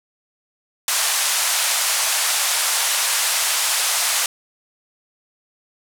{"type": "band-pass noise", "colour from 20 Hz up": "white", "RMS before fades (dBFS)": -20, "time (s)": [0.88, 4.26], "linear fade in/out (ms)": 2, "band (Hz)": [670, 11000], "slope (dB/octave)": 24, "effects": []}